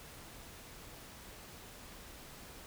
silence, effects pink hiss -52 dBFS RMS until 2.66 s

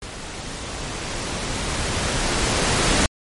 pink noise with level ramp, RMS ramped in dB -34 to -17 dBFS, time 0.02-3.06 s, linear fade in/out 2 ms, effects low-pass 10000 Hz 12 dB/octave + MP3 48 kbps

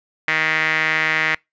sawtooth tone with band-pass filter, 157.4 Hz, D#3, 20 cents sharp, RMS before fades -19 dBFS, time 0.28-1.35 s, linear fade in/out 0 ms, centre 2000 Hz, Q 4.9, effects noise-tail reverb RT60 0.2 s tail -26 dB re dry + resampled to 16000 Hz

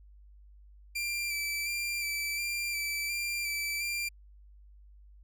sawtooth tone with vibrato, 2349 Hz, D7, in tune, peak -28 dBFS, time 0.95-4.09 s, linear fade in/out 10 ms, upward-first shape square, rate 1.4 Hz, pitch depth 21 cents each way, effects added 50 Hz sine -52 dBFS peak until 5.23 s

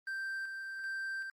triangle tone with tremolo, 1568 Hz, G6, in tune, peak -34 dBFS, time 0.07-1.3 s, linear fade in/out 2 ms, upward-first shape square, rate 1.3 Hz, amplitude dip 35%, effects Opus 24 kbps

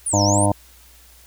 sine exponential two-way sweep, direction down then up, 10070 to 5090 to 10070 Hz, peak -20 dBFS, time 0.06-0.46 s, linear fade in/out 5 ms, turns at 0.23 s
harmonic tone, 101.3 Hz, G#2, 43 cents flat, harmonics 1 / 2 / 3 / 5 / 6 / 7 / 8 / 9 / 10, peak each -19 / -25 / -22 / -29 / -22 / -25 / -31 / -24 / -35 dBFS, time 0.13-0.52 s, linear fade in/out 5 ms
effects added 60 Hz sine -50 dBFS peak until 1.26 s + white hiss -50 dBFS RMS until 1.26 s

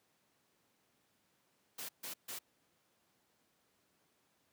white noise bursts, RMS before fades -44 dBFS, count 3, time 1.78-2.39 s, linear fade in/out 10 ms, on 110 ms, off 140 ms, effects pink hiss -75 dBFS RMS until 4.52 s + high-pass 150 Hz 12 dB/octave

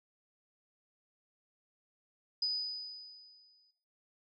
sine tone with exponential decay, 4978 Hz, D#8, in tune, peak -28 dBFS, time 2.42-3.71 s, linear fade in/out 5 ms, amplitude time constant 280 ms, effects noise-tail reverb RT60 0.6 s tail -17 dB re dry

